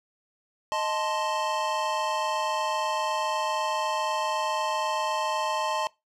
square chord, A diminished, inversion second, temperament equal, 622.3 / 880 / 1046.5 Hz, Eb5 / A5 / C6, 0 / 0 / 0 cents, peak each -32 / -30 / -31 dBFS, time 0.72-5.87 s, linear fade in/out 0 ms, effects noise-tail reverb RT60 0.2 s tail -21 dB re dry + low-pass 7000 Hz 12 dB/octave

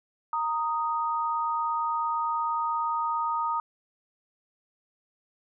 sine tone pair together, 927.2 / 1244.5 Hz, A#5 / D#6, -10 / 0 cents, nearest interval perfect fourth, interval 510 cents, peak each -28 dBFS, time 0.33-3.6 s, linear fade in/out 2 ms, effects none

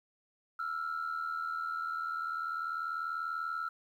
sine tone pair together, 1328.7 / 1409 Hz, E6 / F6, +13 / +15 cents, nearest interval minor second, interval 102 cents, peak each -34 / -37 dBFS, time 0.59-3.69 s, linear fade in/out 5 ms, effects tanh soft clip ceiling -29 dBFS + 11-bit

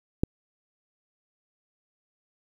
click, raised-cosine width 3 ms, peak -9 dBFS, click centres 0.235 s, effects 8-bit

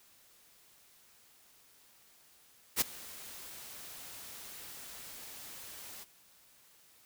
white noise with ADSR envelope, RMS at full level -26 dBFS, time 2.76-6.05 s, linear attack 52 ms, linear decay 13 ms, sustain -22 dB, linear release 26 ms, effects white hiss -63 dBFS RMS until 7.05 s

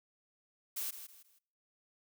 blue noise with echo, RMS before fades -38 dBFS, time 0.76-0.91 s, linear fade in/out 10 ms, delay 160 ms, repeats 3, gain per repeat -10 dB, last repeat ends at 1.39 s, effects noise-tail reverb RT60 0.7 s tail -26 dB re dry

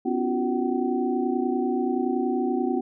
sine tone cluster, 251.7 / 282.9 / 342 / 371.7 / 758 Hz, B3 / C#4 / F4 / F#4 / F#5, +33 / +35 / -36 / +8 / +42 cents, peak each -26 / -30 / -29 / -28 / -32 dBFS, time 0.05-2.81 s, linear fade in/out 10 ms, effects none

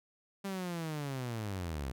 sawtooth linear sweep, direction down, 199.2 to 61.5 Hz, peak -32 dBFS, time 0.44-1.92 s, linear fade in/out 10 ms, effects none

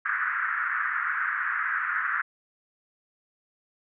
pink band-pass noise, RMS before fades -28 dBFS, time 0.05-2.22 s, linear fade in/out 10 ms, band 1300 to 1800 Hz, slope 48 dB/octave, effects none

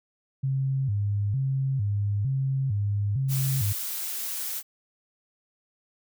sine tone with vibrato, 117.1 Hz, A#2, 8 cents sharp, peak -23 dBFS, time 0.43-3.73 s, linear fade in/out 10 ms, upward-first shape square, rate 1.1 Hz, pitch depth 240 cents each way
blue noise, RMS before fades -32 dBFS, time 3.28-4.63 s, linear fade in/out 50 ms
effects none

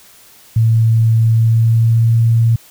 sine tone with pitch glide, 113 to 114.84 Hz, A2 to A#2, +47 to -25 cents, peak -8 dBFS, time 0.56-2.56 s, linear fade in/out 5 ms, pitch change +28 cents, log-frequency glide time 1.28-2.15 s, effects white hiss -44 dBFS RMS until 2.7 s

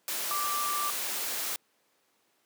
sine tone in noise, 1174.7 Hz, D6, in tune, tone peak -30 dBFS, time 0.31-0.9 s, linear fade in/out 0 ms, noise white, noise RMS -33 dBFS, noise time 0.08-1.56 s, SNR 0 dB, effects pink hiss -70 dBFS RMS until 2.45 s + high-pass 300 Hz 12 dB/octave

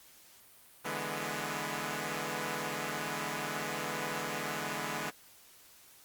5% pulse chord, E dominant seventh, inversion third, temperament equal with one note detuned, 146.83 / 164.81 / 208.5 / 246.9 Hz, D3 / E3 / G#3 / B3, 0 / 0 / +7 / 0 cents, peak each -29 / -30 / -28 / -29 dBFS, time 0.84-5.11 s, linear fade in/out 20 ms, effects white hiss -58 dBFS RMS until 6.04 s + Opus 48 kbps

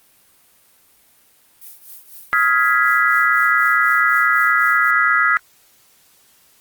violet noise with tremolo, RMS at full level -36 dBFS, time 1.61-4.91 s, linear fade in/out 10 ms, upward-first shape triangle, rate 4 Hz, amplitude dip 85%
sine chord, F half-diminished seventh, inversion third, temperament equal with one note detuned, 1268.5 / 1396.9 / 1661.2 / 1975.5 Hz, Eb6 / F6 / Ab6 / Cb7, +33 / 0 / 0 / 0 cents, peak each -18 dBFS, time 2.33-5.37 s, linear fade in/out 0 ms
effects white hiss -54 dBFS RMS until 6.6 s + Opus 32 kbps

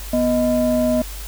triangle ring-modulated tone, 190 Hz, F#3, 46 cents sharp, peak -10 dBFS, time 0.13-1.02 s, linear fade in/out 5 ms, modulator 435 Hz, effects added 50 Hz sine -30 dBFS peak until 1.27 s + white hiss -36 dBFS RMS until 1.27 s

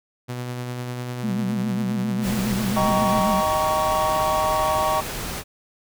sawtooth tone with tremolo, 123.47 Hz, B2, in tune, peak -23 dBFS, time 0.28-3.21 s, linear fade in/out 20 ms, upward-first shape sine, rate 10 Hz, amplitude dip 25%
sine tone with vibrato, 203 Hz, G#3, 39 cents flat, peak -22 dBFS, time 1.23-3.41 s, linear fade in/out 10 ms, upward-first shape sine, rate 7.4 Hz, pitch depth 140 cents each way
pink noise, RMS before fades -30 dBFS, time 2.21-5.44 s, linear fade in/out 50 ms
triangle chord, Eb dominant seventh, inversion none, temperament just, 622.3 / 777.8 / 933.4 / 1120.1 Hz, Eb5 / G5 / Bb5 / Db6, 0 / -14 / +2 / +18 cents, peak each -22 / -24 / -24 / -22 dBFS, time 2.76-5.01 s, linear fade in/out 10 ms
effects none

